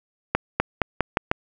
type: accelerating click train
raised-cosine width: 0.5 ms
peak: -3 dBFS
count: 6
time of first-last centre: 0.35-1.315 s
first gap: 250 ms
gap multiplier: 0.87
effects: none